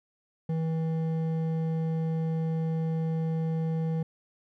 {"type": "tone with hard clipping", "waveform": "triangle", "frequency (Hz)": 161.6, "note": "E3", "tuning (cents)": -34, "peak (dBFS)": -28, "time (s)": [0.49, 4.03], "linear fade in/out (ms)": 5, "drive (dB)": 12, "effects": []}